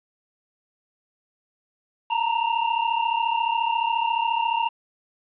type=tone pair together; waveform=square; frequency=905.7 / 940 Hz; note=A5 / A#5; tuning=+50 / +14 cents; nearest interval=minor second; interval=64 cents; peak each=-25 / -24 dBFS; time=2.1-4.69 s; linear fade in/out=10 ms; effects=resampled to 8000 Hz + 9-bit